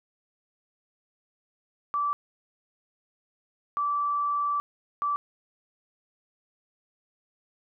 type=tone bursts at uneven times; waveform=sine; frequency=1161 Hz; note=D6; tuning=20 cents flat; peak=-24 dBFS; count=3; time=1.94-2.13 / 3.77-4.6 / 5.02-5.16 s; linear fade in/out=0 ms; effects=none